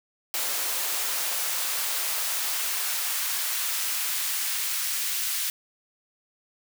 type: noise with high-pass filter sweep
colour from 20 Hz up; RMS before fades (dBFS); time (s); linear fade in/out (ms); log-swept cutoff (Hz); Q
white; -28; 0.34-5.5; 0; 460 to 1800; 0.75
effects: none